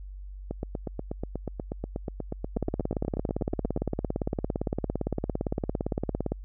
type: two click trains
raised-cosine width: 2 ms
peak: -14 / -18 dBFS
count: 67 / 28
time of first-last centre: 2.57-6.32 / 0.51-3.775 s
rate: 17.6 / 8.27 Hz
effects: added 48 Hz sine -38 dBFS peak until 6.44 s